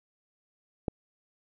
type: click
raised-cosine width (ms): 2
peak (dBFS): -15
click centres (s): 0.882
effects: none